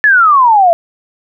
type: exponential sweep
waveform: sine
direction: down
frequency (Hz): 1760 to 658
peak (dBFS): -4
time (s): 0.04-0.73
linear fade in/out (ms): 0
effects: none